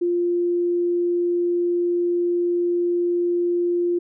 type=tone; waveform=sine; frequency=349.2 Hz; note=F4; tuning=in tune; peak=-18 dBFS; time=0.01-3.99 s; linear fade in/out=10 ms; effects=none